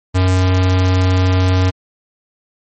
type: tone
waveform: square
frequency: 92.5 Hz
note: F#2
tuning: in tune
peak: -11 dBFS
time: 0.14-1.71 s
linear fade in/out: 20 ms
effects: MP3 32 kbps

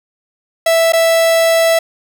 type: tone with dropouts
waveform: 45% pulse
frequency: 659.3 Hz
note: E5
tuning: in tune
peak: -9 dBFS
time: 0.66-1.79 s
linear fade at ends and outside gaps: 5 ms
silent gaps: 0.923-0.933 s
effects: none

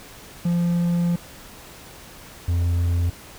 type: tone pair in turn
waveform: triangle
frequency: 172.8 / 86.4 Hz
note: F3 / F2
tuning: -18 / -18 cents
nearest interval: octave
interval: 1200 cents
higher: first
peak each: -16 dBFS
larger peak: neither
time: 0.45-1.16 / 2.48-3.1 s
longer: first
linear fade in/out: 5 ms
effects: pink hiss -43 dBFS RMS until 3.38 s

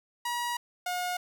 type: tone pair in turn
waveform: sawtooth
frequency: 960 / 719.2 Hz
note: B5 / F#5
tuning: -49 / -49 cents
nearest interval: perfect fourth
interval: 500 cents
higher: first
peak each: -26 dBFS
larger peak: neither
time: 0.25-0.57 / 0.86-1.17 s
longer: first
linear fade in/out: 5 ms
effects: none

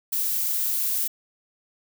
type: noise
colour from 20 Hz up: violet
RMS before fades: -25 dBFS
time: 0.12-1.08 s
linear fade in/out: 10 ms
effects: none

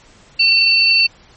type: tone pair together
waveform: sine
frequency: 2705 / 4526 Hz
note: E7 / C#8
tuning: +44 / +35 cents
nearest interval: major sixth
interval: 891 cents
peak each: -12 dBFS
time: 0.39-1.07 s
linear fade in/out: 10 ms
effects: pink hiss -47 dBFS RMS until 1.36 s + MP3 32 kbps

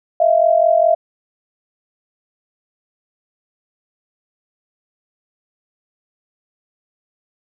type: tone pair together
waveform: sine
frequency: 639.1 / 684 Hz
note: D#5 / F5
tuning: +46 / -36 cents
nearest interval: minor second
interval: 118 cents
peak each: -13 dBFS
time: 0.2-0.95 s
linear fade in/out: 5 ms
effects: none

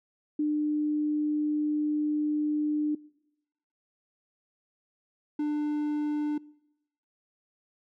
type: tone pair in turn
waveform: sine / triangle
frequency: 300 / 297.9 Hz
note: D4 / D4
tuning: +37 / +25 cents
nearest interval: unison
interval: 12 cents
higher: first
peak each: -24 dBFS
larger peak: neither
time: 0.39-2.95 / 5.39-6.38 s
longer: first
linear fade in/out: 5 ms
effects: noise-tail reverb RT60 0.9 s tail -24 dB re dry

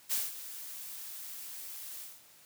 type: noise with ADSR envelope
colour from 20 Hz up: blue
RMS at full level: -30 dBFS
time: 0.09-2.22 s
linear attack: 32 ms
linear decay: 190 ms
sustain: -14 dB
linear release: 220 ms
effects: white hiss -59 dBFS RMS until 2.45 s + high-pass 60 Hz 12 dB/octave

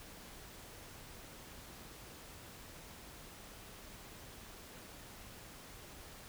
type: silence
effects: pink hiss -53 dBFS RMS until 6.28 s

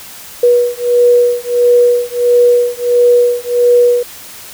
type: beating tone pair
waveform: sine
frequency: 484.3 / 485.8 Hz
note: B4 / B4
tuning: -34 / -29 cents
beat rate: 1.5 Hz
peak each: -10 dBFS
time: 0.43-4.03 s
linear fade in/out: 5 ms
effects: white hiss -32 dBFS RMS until 4.53 s

